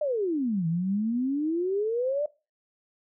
sine exponential two-way sweep, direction down then up, 622.3 to 160 to 607 Hz, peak -24 dBFS, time 0.01-2.26 s, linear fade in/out 5 ms, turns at 0.67 s, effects noise-tail reverb RT60 0.3 s tail -20 dB re dry

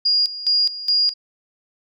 sine tone with tremolo, 4847 Hz, D#8, 46 cents flat, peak -14 dBFS, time 0.05-1.14 s, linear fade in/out 10 ms, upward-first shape square, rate 2.4 Hz, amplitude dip 80%, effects none

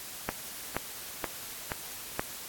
click train, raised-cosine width 0.5 ms, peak -14 dBFS, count 5, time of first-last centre 0.29-2.195 s, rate 2.1 Hz, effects white hiss -42 dBFS RMS until 2.48 s + AAC 64 kbps

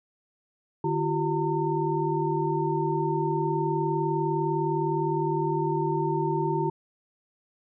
sine tone cluster, 151.6 / 343 / 382.7 / 909 Hz, D#3 / F4 / G4 / A#5, -45 / -31 / -42 / -44 cents, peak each -29 dBFS, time 0.84-6.7 s, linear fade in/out 5 ms, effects none

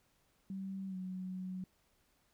sine tone with pitch glide, 192.6 to 185.29 Hz, G3 to F#3, -30 to +3 cents, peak -39 dBFS, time 0.5-1.64 s, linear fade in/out 2 ms, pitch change -67 cents, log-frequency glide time 0.88-0.96 s, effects pink hiss -74 dBFS RMS until 2.33 s

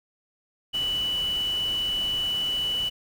sine tone in noise, 2965 Hz, F#7, 3 cents sharp, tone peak -24 dBFS, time 0.73-2.9 s, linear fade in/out 20 ms, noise pink, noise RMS -40 dBFS, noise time 0.73-2.9 s, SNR +13 dB, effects none

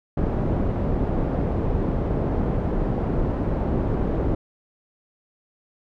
pink low-pass noise, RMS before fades -23 dBFS, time 0.17-4.35 s, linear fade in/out 5 ms, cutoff 560 Hz, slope 12 dB/octave, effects none

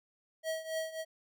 square tone with tremolo, 641 Hz, E5, 49 cents flat, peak -32 dBFS, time 0.43-1.05 s, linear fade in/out 50 ms, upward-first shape triangle, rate 3.6 Hz, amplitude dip 85%, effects none

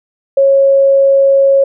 sine tone, 548 Hz, C#5, 20 cents flat, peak -5 dBFS, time 0.37-1.64 s, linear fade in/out 5 ms, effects none

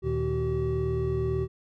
triangle tone cluster, 76 / 117.6 / 155.5 / 381.6 Hz, D#2 / A#2 / D#3 / G4, -40 / +16 / -1 / -47 cents, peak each -30 / -29 / -32 / -26 dBFS, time 0.02-1.48 s, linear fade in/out 50 ms, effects none

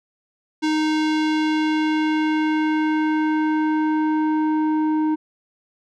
square tone with low-pass filter sweep, 310 Hz, D#4, 6 cents flat, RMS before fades -20 dBFS, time 0.62-5.16 s, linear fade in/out 20 ms, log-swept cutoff 5100 to 780 Hz, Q 1.1, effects none

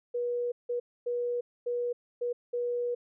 sine tone bursts at uneven times, 483.7 Hz, B4, 36 cents flat, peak -28 dBFS, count 6, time 0.14-0.52 / 0.69-0.8 / 1.06-1.41 / 1.66-1.93 / 2.21-2.33 / 2.53-2.95 s, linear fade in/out 10 ms, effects none

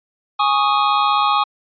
square chord, Ab suspended fourth, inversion none, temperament equal, 830.6 / 1108.7 / 1244.5 Hz, Ab5 / Db6 / Eb6, 0 / 0 / 0 cents, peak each -19 dBFS, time 0.39-1.44 s, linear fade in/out 10 ms, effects resampled to 11025 Hz

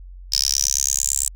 10% pulse tone with high-pass filter sweep, 69 Hz, C#2, 7 cents flat, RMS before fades -21 dBFS, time 0.32-1.29 s, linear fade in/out 5 ms, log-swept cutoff 5100 to 7800 Hz, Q 9.3, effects added 45 Hz sine -36 dBFS peak until 1.35 s

